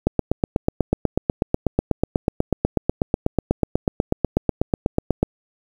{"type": "click train", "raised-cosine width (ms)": 2, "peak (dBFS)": -3, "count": 43, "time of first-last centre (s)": [0.07, 5.23], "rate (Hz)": 8.14, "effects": ["7-bit"]}